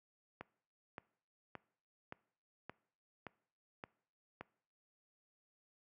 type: click train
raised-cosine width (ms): 0.5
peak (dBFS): -30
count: 8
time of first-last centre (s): 0.41-4.41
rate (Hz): 1.75
effects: noise-tail reverb RT60 0.6 s tail -22 dB re dry + high-pass 100 Hz 12 dB/octave